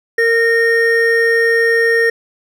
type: tone pair together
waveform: triangle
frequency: 461 / 1844 Hz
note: A#4 / A#6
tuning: -19 / -19 cents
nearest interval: 2 octaves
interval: 2400 cents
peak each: -11 dBFS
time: 0.18-2.1 s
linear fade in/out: 5 ms
effects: none